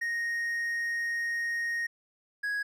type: tone pair in turn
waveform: triangle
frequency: 1864.7 / 1661.3 Hz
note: A#6 / G#6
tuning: 0 / 0 cents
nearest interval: major second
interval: 200 cents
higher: first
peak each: -27 dBFS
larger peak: neither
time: 0.01-1.87 / 2.43-2.63 s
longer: first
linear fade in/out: 10 ms
effects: none